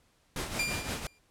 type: noise with tremolo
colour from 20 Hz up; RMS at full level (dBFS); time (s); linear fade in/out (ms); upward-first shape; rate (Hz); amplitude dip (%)
pink; -33; 0.36-1.07; 2; triangle; 5.8; 65
type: tone with exponential decay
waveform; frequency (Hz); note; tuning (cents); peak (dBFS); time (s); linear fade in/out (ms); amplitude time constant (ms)
sawtooth; 2390; D7; +30; -23; 0.59-1.19; 5; 130
effects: pink hiss -68 dBFS RMS until 1.3 s + low-pass 11000 Hz 12 dB/octave